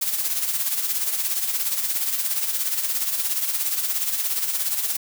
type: noise with tremolo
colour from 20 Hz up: blue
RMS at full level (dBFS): -22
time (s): 0.01-4.97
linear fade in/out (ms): 10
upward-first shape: sine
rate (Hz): 17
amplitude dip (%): 55
effects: none